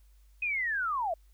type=linear sweep; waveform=sine; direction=down; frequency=2535 to 622.3 Hz; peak=-28 dBFS; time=0.42-1.14 s; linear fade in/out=5 ms; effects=added 50 Hz sine -56 dBFS peak until 1.33 s + white hiss -72 dBFS RMS until 1.33 s